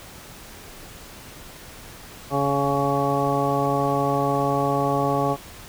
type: harmonic tone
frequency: 140 Hz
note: C#3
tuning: 18 cents sharp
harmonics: 1 / 2 / 3 / 4 / 5 / 6 / 8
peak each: -27 / -27 / -27 / -27 / -27 / -27 / -27 dBFS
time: 2.3-5.37 s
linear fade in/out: 50 ms
effects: pink hiss -42 dBFS RMS until 5.68 s